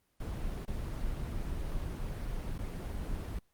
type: noise with dropouts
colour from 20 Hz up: brown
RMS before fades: -36 dBFS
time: 0.2-3.39 s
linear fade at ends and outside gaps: 5 ms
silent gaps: 0.653-0.677 / 2.581-2.588 s
effects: pink hiss -75 dBFS RMS until 3.53 s + Opus 24 kbps